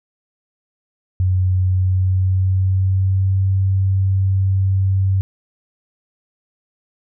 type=tone with pitch glide; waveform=sine; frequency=92.5 to 95.93 Hz; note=F#2 to G2; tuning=0 to -37 cents; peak=-13 dBFS; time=1.2-5.21 s; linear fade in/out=0 ms; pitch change=+63 cents; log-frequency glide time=1.62-3.41 s; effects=none